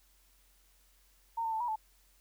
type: tone with pitch steps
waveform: sine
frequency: 917 / 898 / 881 / 964 / 872 Hz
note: A#5 / A5 / A5 / B5 / A5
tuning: -29 / +35 / +2 / -42 / -16 cents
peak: -31 dBFS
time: 1.37-1.76 s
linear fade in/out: 10 ms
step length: 78 ms
effects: added 45 Hz sine -66 dBFS peak until 2.2 s + white hiss -68 dBFS RMS until 2.2 s